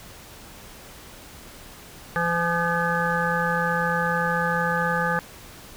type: harmonic tone with a mistuned harmonic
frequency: 170 Hz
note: F3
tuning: 46 cents flat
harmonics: 1 / 3 / 5 / 7 / 9 / 10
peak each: -28 / -28 / -28 / -28 / -28 / -28 dBFS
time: 2.16-5.19 s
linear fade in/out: 0 ms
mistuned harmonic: 7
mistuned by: +38 cents
effects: pink hiss -44 dBFS RMS until 5.76 s